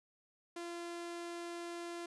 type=tone; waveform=sawtooth; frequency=343.4 Hz; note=F4; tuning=29 cents flat; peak=-38 dBFS; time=0.56-2.06 s; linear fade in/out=5 ms; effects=resampled to 24000 Hz